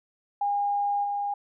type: tone with level steps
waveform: sine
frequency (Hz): 812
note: G#5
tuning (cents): -39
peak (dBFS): -23 / -26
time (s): 0.41-1.34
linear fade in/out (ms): 5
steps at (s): 1.03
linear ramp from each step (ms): 20
effects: none